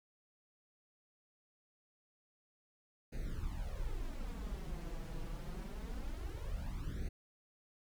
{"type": "noise with flanger", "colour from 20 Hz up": "brown", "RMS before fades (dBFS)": -41, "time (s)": [3.12, 7.09], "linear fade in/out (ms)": 10, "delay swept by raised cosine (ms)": [0.46, 6.16], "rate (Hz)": 0.25, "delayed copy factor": 0.95, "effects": []}